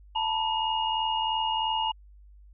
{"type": "tone cluster", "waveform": "sine", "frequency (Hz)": [887, 970, 2859], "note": ["A5", "B5", "F7"], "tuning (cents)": [14, -31, 40], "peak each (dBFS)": [-27, -33, -30], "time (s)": [0.15, 1.92], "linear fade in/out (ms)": 10, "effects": ["added 50 Hz sine -49 dBFS peak until 2.53 s"]}